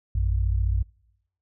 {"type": "tone pair together", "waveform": "sine", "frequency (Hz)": [57.27, 92], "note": ["A#1", "F#2"], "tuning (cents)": [-30, -9], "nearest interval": "minor sixth", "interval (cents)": 821, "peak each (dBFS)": [-22, -25], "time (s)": [0.15, 0.83], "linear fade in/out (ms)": 5, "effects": ["noise-tail reverb RT60 0.9 s tail -25 dB re dry"]}